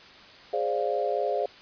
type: chord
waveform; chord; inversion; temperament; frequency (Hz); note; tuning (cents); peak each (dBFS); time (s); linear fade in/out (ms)
sine; D half-diminished seventh; second; equal; 415.3 / 523.3 / 587.3 / 698.5; Ab4 / C5 / D5 / F5; 0 / 0 / 0 / 0; -30; 0.53-1.46; 5
effects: white hiss -49 dBFS RMS until 1.61 s + resampled to 11025 Hz